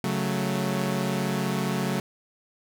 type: chord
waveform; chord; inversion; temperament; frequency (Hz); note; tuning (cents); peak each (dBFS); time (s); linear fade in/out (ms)
sawtooth; F# minor; second; equal; 138.59 / 185 / 220; C#3 / F#3 / A3; 0 / 0 / 0; -26 / -24 / -26; 0.04-2; 2
effects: none